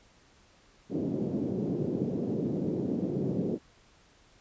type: band-pass noise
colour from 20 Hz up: pink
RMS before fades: -31 dBFS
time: 0.89-3.59 s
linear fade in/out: 50 ms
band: 150 to 420 Hz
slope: 24 dB/octave
effects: pink hiss -61 dBFS RMS until 4.4 s + resampled to 16000 Hz